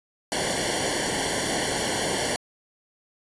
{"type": "noise with comb filter", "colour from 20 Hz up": "pink", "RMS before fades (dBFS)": -26, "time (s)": [0.32, 2.36], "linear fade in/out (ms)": 0, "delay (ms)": 0.79, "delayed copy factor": -1, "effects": ["resampled to 24000 Hz"]}